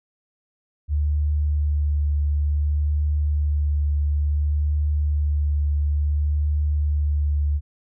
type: tone with vibrato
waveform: sine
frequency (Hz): 73.8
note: D2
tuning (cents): +9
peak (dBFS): -18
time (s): 0.88-7.61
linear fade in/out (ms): 50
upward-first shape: triangle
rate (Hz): 0.57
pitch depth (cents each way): 17
effects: none